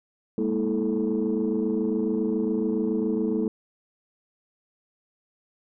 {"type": "tone cluster", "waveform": "sine", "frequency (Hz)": [205.8, 233, 324, 435.4], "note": ["G#3", "A#3", "E4", "A4"], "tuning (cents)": [-16, -1, -30, -18], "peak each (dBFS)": -27, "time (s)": [0.38, 3.48], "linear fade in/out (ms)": 2, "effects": ["tanh soft clip ceiling -16 dBFS"]}